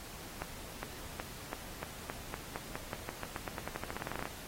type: accelerating click train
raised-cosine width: 0.5 ms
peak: -22 dBFS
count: 27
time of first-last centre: 0.42-4.255 s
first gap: 410 ms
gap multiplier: 0.9
effects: pink hiss -48 dBFS RMS until 4.47 s + AAC 48 kbps